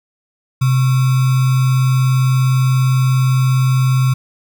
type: tone with sample-and-hold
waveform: sine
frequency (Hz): 129.8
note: C3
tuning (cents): -13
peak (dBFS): -10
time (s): 0.61-4.14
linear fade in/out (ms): 10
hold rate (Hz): 1225
effects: none